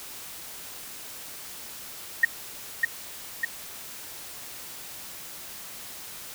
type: tone with echo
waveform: sine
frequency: 1864.7 Hz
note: A#6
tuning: in tune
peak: -13 dBFS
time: 2.23-2.25 s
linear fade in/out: 5 ms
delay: 600 ms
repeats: 2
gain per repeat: -4 dB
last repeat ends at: 3.45 s
effects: white hiss -41 dBFS RMS until 6.34 s